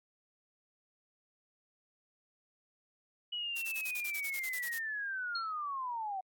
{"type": "linear sweep", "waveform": "sine", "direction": "down", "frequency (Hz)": [2943, 740], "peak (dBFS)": -35, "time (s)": [3.32, 6.21], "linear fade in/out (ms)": 10}
{"type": "noise bursts", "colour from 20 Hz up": "blue", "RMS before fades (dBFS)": -41, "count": 13, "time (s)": [3.56, 4.784], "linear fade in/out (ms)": 5, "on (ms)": 60, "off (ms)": 37}
{"type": "tone with exponential decay", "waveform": "sine", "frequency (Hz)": 4286, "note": "C8", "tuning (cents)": 41, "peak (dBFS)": -33, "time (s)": [5.35, 5.53], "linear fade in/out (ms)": 5, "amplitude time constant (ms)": 38}
{"effects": ["AAC 64 kbps"]}